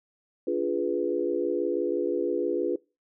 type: chord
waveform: sine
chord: D diminished seventh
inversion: none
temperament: equal with one note detuned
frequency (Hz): 290 / 349.2 / 415.3 / 493.9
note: D4 / F4 / Ab4 / Cb5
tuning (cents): -22 / 0 / 0 / 0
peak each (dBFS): -32 / -28 / -30 / -30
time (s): 0.47-2.76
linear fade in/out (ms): 5
effects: noise-tail reverb RT60 0.3 s tail -24 dB re dry